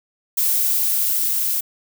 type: noise with level ramp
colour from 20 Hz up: violet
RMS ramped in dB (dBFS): -18 to -21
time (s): 0.37-1.61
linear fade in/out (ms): 10
effects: none